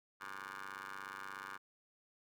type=ring-modulated tone; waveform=15% pulse; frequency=96.8 Hz; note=G2; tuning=21 cents flat; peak=-36 dBFS; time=0.2-1.58 s; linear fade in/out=20 ms; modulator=1320 Hz; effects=none